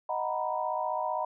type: chord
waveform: sine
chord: B major seventh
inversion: first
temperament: equal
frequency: 622.3 / 740 / 932.3 / 987.8 Hz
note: D#5 / F#5 / A#5 / B5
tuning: 0 / 0 / 0 / 0 cents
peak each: -34 dBFS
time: 0.09-1.25 s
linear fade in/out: 5 ms
effects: none